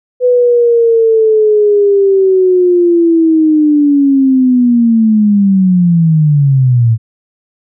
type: linear sweep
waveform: sine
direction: down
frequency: 500 to 110 Hz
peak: -5 dBFS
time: 0.2-6.98 s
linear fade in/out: 50 ms
effects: none

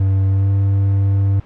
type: tone with pitch glide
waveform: triangle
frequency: 96.6 to 98.46 Hz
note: G2 to G2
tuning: -25 to +8 cents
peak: -10 dBFS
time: 0-1.4 s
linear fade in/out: 5 ms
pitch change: +33 cents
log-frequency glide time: 0.28-0.51 s
effects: pink hiss -45 dBFS RMS until 1.45 s + low-pass 2000 Hz 12 dB/octave

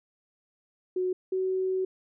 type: tone pair in turn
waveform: sine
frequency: 367.6 / 375.5 Hz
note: F#4 / F#4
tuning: -11 / +26 cents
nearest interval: unison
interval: 37 cents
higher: second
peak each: -25 dBFS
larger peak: neither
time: 0.96-1.13 / 1.32-1.85 s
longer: second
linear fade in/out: 5 ms
effects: none

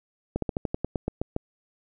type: slowing click train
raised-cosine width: 2 ms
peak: -13 dBFS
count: 11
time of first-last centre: 0.36-1.364 s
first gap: 63 ms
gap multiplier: 1.1
effects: none

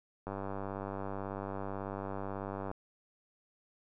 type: click train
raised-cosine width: 1 ms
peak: -25 dBFS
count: 241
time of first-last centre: 0.27-2.714 s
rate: 98.2 Hz
effects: none

